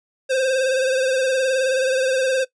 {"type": "tone with vibrato", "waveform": "square", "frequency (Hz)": 523.3, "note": "C5", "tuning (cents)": 0, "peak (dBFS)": -18, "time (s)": [0.29, 2.45], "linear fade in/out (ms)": 20, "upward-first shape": "triangle", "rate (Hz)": 19, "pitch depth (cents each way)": 58, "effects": ["noise-tail reverb RT60 0.1 s tail -18 dB re dry", "resampled to 22050 Hz"]}